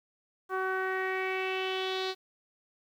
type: tone with low-pass filter sweep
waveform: sawtooth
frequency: 377 Hz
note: F#4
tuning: 32 cents sharp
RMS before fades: -32 dBFS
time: 0.49-2.15 s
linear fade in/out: 50 ms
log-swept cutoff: 1300 to 4200 Hz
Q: 4.2
effects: 10-bit